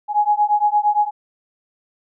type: beating tone pair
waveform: sine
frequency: 830.6 / 839.3 Hz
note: G#5 / G#5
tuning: 0 / +18 cents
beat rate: 8.7 Hz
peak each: -17 dBFS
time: 0.08-1.11 s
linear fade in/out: 50 ms
effects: none